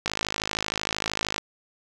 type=click train; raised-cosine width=0.2 ms; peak=-8 dBFS; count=71; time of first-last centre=0.06-1.381 s; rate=53 Hz; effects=none